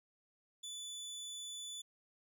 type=tone; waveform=25% pulse; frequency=3478 Hz; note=A7; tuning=21 cents flat; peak=-40 dBFS; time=0.63-1.82 s; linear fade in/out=10 ms; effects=none